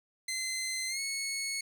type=tone with pitch glide; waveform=15% pulse; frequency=2062 to 2197 Hz; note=C7 to C#7; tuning=-26 to -16 cents; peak=-26 dBFS; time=0.28-1.61 s; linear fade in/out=5 ms; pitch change=+110 cents; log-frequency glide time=0.88-1 s; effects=none